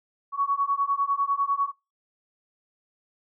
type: beating tone pair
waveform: sine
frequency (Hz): 1114 / 1124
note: C#6 / C#6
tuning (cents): +8 / +24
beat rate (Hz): 10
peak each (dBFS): -25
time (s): 0.32-1.72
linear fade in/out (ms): 50
effects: noise-tail reverb RT60 0.3 s tail -24 dB re dry